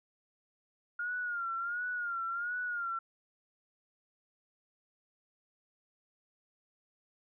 sine tone with vibrato, 1414 Hz, F6, 21 cents sharp, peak -33 dBFS, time 0.99-2.99 s, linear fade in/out 5 ms, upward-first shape sine, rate 1.4 Hz, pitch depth 79 cents each way, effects none

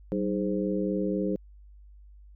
harmonic tone with a mistuned harmonic, 103.83 Hz, G#2, in tune, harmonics 2 / 3 / 4 / 5, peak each -29 / -31 / -32 / -33 dBFS, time 0.12-1.36 s, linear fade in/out 0 ms, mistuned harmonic 2, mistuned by -140 cents, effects added 50 Hz sine -48 dBFS peak until 2.35 s

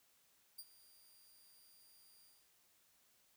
10% pulse tone with ADSR envelope, 4777 Hz, D8, 29 cents sharp, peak -39 dBFS, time 0.58-2.5 s, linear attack 10 ms, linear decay 46 ms, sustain -19 dB, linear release 250 ms, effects white hiss -73 dBFS RMS until 3.36 s

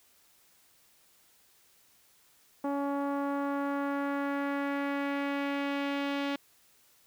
sawtooth tone with low-pass filter sweep, 281.4 Hz, C#4, 26 cents sharp, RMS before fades -32 dBFS, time 2.64-6.36 s, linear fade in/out 5 ms, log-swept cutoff 940 to 3300 Hz, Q 1.6, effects white hiss -64 dBFS RMS until 7.06 s

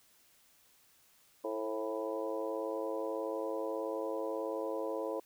harmonic tone with a mistuned harmonic, 110 Hz, A2, in tune, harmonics 3 / 4 / 5 / 6 / 7 / 8 / 9, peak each -41 / -39 / -38 / -45 / -50 / -51 / -45 dBFS, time 1.44-5.2 s, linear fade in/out 5 ms, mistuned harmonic 5, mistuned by -37 cents, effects white hiss -66 dBFS RMS until 5.25 s

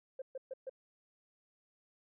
sine tone bursts, 526 Hz, C5, 9 cents sharp, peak -38 dBFS, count 4, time 0.19-0.696 s, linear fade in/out 5 ms, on 29 ms, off 130 ms, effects tanh soft clip ceiling -34 dBFS

